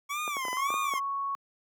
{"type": "tone with vibrato", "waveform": "25% pulse", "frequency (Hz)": 1108.7, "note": "C#6", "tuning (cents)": 0, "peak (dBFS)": -27, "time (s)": [0.09, 1], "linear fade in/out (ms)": 20, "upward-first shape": "sine", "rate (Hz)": 1.8, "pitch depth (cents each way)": 170}
{"type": "clicks", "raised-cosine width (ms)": 1, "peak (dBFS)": -22, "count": 8, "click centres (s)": [0.278, 0.368, 0.452, 0.483, 0.53, 0.704, 0.741, 0.937]}
{"type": "tone", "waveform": "sine", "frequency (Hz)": 1108.7, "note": "C#6", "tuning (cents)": 0, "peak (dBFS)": -29, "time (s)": [0.57, 1.35], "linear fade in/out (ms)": 0}
{"effects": ["high-pass 300 Hz 12 dB/octave"]}